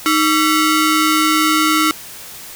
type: ring-modulated tone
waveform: sawtooth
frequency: 830.6 Hz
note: G#5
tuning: in tune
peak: -5 dBFS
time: 0.06-1.91 s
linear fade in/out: 0 ms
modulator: 520 Hz
effects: white hiss -34 dBFS RMS until 2.55 s